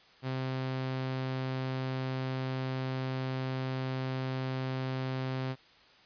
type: tone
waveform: sawtooth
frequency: 130.81 Hz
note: C3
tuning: in tune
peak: -28 dBFS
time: 0.22-5.56 s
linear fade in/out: 50 ms
effects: white hiss -59 dBFS RMS until 6.05 s + resampled to 11025 Hz